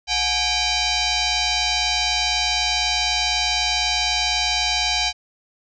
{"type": "tone with frequency modulation", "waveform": "sine", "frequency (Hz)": 846, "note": "G#5", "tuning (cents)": 32, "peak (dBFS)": -18, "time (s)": [0.07, 5.13], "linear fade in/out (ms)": 50, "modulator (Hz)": 786, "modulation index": 6.5, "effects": []}